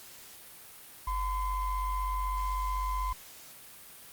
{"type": "ring-modulated tone", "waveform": "triangle", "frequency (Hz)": 534, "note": "C5", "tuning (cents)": 35, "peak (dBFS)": -24, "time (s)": [1.07, 3.13], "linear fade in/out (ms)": 5, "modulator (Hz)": 486, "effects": ["white hiss -50 dBFS RMS until 4.12 s", "Opus 48 kbps"]}